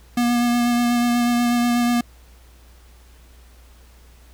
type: tone with vibrato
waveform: square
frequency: 240 Hz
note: B3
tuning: 49 cents flat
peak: -17 dBFS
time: 0.17-2.01 s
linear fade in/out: 5 ms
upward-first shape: sine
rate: 8.2 Hz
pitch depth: 15 cents each way
effects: added 60 Hz sine -46 dBFS peak until 4.33 s + pink hiss -54 dBFS RMS until 4.33 s